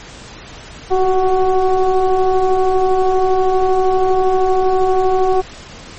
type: tone with frequency modulation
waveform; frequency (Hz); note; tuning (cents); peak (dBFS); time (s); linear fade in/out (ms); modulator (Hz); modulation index
sine; 376.3; F#4; +29; -10; 0.9-5.42; 20; 370; 1.2
effects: pink hiss -35 dBFS RMS until 5.98 s + MP3 32 kbps